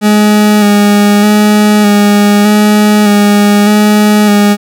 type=tone with vibrato; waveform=40% pulse; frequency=207.7 Hz; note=G#3; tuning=in tune; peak=-3 dBFS; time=0.01-4.57 s; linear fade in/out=50 ms; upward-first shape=square; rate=0.82 Hz; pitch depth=19 cents each way; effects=none